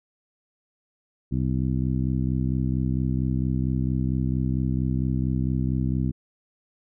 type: harmonic tone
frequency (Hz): 64.4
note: C2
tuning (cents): -27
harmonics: 1 / 2 / 3 / 4 / 5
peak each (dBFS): -28 / -25 / -28 / -30 / -35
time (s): 1.31-6.12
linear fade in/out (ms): 20
effects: none